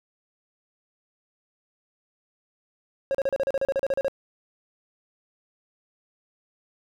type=tone bursts; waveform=triangle; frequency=545 Hz; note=C#5; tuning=29 cents flat; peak=-19 dBFS; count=14; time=3.11-4.082 s; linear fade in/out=0 ms; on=36 ms; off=36 ms; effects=none